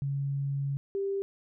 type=tone pair in turn; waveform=sine; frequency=139.3 / 394 Hz; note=C#3 / G4; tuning=+9 / +9 cents; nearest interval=octave + tritone; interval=1800 cents; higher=second; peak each=-28 dBFS; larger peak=neither; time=0.02-0.77 / 0.95-1.22 s; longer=first; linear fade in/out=0 ms; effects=none